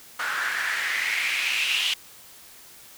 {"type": "noise with band-pass filter sweep", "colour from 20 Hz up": "white", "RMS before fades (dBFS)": -26, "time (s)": [0.19, 1.94], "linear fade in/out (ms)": 5, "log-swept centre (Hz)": [1400, 3000], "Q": 4.6, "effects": ["white hiss -48 dBFS RMS until 2.97 s"]}